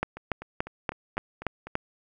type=two click trains; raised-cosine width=0.5 ms; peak=-24 / -11 dBFS; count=7 / 7; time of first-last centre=0.17-1.67 / 0.03-1.754 s; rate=4 / 3.48 Hz; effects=none